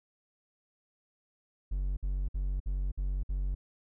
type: tone bursts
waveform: triangle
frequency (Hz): 46.97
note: F#1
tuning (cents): +27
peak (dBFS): -27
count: 6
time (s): 1.71-3.55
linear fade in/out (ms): 10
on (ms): 260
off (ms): 56
effects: none